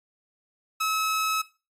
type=tone; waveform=sawtooth; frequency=1290 Hz; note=E6; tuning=38 cents flat; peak=-20 dBFS; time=0.8-1.42 s; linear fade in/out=10 ms; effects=noise-tail reverb RT60 0.3 s tail -17 dB re dry + MP3 64 kbps

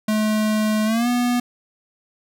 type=tone with pitch glide; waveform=square; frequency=214.9 to 244 Hz; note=A3 to B3; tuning=-41 to -21 cents; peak=-18 dBFS; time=0.08-1.4 s; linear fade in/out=5 ms; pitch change=+220 cents; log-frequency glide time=0.85-1.08 s; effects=none

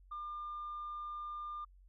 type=tone; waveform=sine; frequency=1200 Hz; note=D6; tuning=37 cents sharp; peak=-39 dBFS; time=0.11-1.65 s; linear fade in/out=10 ms; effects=tanh soft clip ceiling -37 dBFS + added 46 Hz sine -58 dBFS peak until 1.88 s

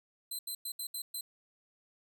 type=tone bursts at uneven times; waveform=10% pulse; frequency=4068 Hz; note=C8; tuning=50 cents flat; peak=-30 dBFS; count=6; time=0.31-0.39 / 0.47-0.55 / 0.65-0.72 / 0.79-0.87 / 0.94-1.02 / 1.14-1.21 s; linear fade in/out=5 ms; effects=none

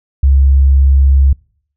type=tone; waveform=sine; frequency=68.2 Hz; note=C#2; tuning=28 cents flat; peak=-5 dBFS; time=0.23-1.33 s; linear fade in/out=5 ms; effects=noise-tail reverb RT60 0.6 s tail -26 dB re dry

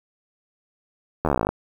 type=slowing click train; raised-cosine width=1 ms; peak=-7 dBFS; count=16; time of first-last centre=1.25-1.49 s; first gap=12 ms; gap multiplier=1.04; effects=7-bit

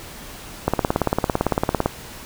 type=click train; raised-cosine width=1 ms; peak=-3 dBFS; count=22; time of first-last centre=0.68-1.86 s; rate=17.8 Hz; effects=pink hiss -38 dBFS RMS until 2.25 s

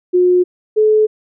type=tone pair in turn; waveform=sine; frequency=360.2 / 430.2 Hz; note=F#4 / A4; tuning=-46 / -39 cents; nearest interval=minor third; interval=307 cents; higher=second; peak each=-8 dBFS; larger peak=neither; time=0.13-0.44 / 0.76-1.07 s; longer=neither; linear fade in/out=20 ms; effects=none

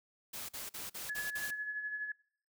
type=noise bursts; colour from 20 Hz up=white; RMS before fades=-43 dBFS; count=6; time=0.33-1.51 s; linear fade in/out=10 ms; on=160 ms; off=44 ms
type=tone with tremolo; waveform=sine; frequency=1701 Hz; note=G#6; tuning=41 cents sharp; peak=-34 dBFS; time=1.09-2.12 s; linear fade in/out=5 ms; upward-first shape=sine; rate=12 Hz; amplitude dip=50%
effects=noise-tail reverb RT60 0.6 s tail -24 dB re dry

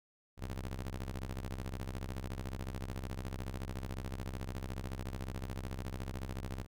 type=ring-modulated tone; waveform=sawtooth; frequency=65.41 Hz; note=C2; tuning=in tune; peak=-32 dBFS; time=0.37-6.67 s; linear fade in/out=50 ms; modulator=25.8 Hz; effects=none

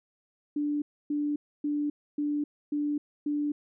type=tone bursts; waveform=sine; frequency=293.7 Hz; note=D4; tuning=in tune; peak=-26 dBFS; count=6; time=0.56-3.52 s; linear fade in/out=5 ms; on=260 ms; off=280 ms; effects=none

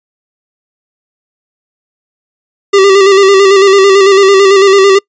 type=tone with vibrato; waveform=square; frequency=391.7 Hz; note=G4; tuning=1 cent flat; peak=-3 dBFS; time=2.73-4.99 s; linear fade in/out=10 ms; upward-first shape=square; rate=9 Hz; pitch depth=39 cents each way; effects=noise-tail reverb RT60 0.1 s tail -26 dB re dry + resampled to 16000 Hz

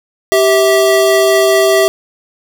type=tone pair together; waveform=square; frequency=390 / 651.6 Hz; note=G4 / E5; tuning=-9 / -20 cents; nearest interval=major sixth; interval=889 cents; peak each=-11 dBFS; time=0.32-1.88 s; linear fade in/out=0 ms; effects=none

